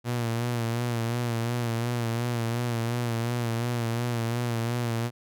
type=tone with vibrato; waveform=sawtooth; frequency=118 Hz; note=A#2; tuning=22 cents sharp; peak=-22 dBFS; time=0.04-5.11 s; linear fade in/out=50 ms; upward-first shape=sine; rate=2.8 Hz; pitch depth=51 cents each way; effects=none